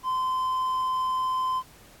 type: tone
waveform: triangle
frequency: 1030 Hz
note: C6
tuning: 28 cents flat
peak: -22 dBFS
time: 0.03-1.63 s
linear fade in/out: 50 ms
effects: pink hiss -53 dBFS RMS until 2 s + AAC 64 kbps